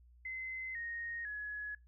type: tone with pitch steps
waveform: sine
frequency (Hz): 2055 / 1862.8 / 1688.6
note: C7 / A#6 / G#6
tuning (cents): -32 / -2 / +28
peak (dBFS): -39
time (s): 0.25-1.75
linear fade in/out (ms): 5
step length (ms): 500
effects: noise-tail reverb RT60 0.2 s tail -25 dB re dry + added 60 Hz sine -59 dBFS peak until 1.87 s